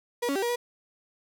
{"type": "tone with pitch steps", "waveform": "35% pulse", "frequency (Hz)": [480.9, 278.9, 389.5, 476.1, 483.4], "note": ["B4", "C#4", "G4", "A#4", "B4"], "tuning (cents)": [-46, 11, -11, 37, -37], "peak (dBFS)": -24, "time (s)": [0.22, 0.56], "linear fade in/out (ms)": 10, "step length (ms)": 68, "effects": []}